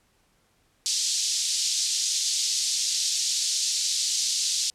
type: band-pass noise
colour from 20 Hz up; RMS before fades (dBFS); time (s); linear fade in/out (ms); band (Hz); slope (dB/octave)
pink; -26; 0.86-4.7; 0; 4200 to 7600; 24
effects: pink hiss -66 dBFS RMS until 4.74 s + low-pass 12000 Hz 12 dB/octave